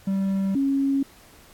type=tone pair in turn; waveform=triangle / sine; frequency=194.1 / 274.5 Hz; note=G3 / C#4; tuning=-17 / -17 cents; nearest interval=tritone; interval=600 cents; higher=second; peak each=-19 dBFS; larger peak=neither; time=0.07-0.55 / 0.55-1.03 s; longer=neither; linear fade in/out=5 ms; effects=pink hiss -52 dBFS RMS until 1.53 s + AAC 64 kbps